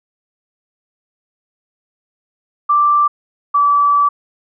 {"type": "tone pair in turn", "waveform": "sine", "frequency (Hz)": [1174.7, 1153.9], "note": ["D6", "D6"], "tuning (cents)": [0, -31], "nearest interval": "unison", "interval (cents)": 31, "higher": "first", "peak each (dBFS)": -9, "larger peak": "neither", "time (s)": [[2.69, 3.08], [3.54, 4.09]], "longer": "second", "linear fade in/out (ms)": 10, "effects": []}